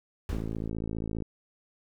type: noise with exponential decay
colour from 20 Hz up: brown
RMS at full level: -30 dBFS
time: 0.29-0.69 s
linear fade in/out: 1 ms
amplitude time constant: 86 ms
type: click train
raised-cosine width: 3 ms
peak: -21 dBFS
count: 50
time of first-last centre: 0.33-1.223 s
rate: 54.9 Hz
effects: none